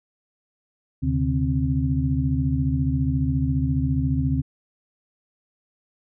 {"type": "tone cluster", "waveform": "sine", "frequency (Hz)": [75.3, 131, 145.5, 263.2], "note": ["D2", "C3", "D3", "C4"], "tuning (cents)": [44, 2, -16, 10], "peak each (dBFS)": -25, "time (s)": [1.02, 4.42], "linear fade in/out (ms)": 20, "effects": []}